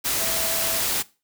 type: tone in noise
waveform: sine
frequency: 659.3 Hz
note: E5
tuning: in tune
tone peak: -31 dBFS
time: 0.2-0.81 s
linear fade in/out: 20 ms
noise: white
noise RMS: -24 dBFS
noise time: 0.04-1.03 s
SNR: -10 dB
effects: noise-tail reverb RT60 0.3 s tail -20 dB re dry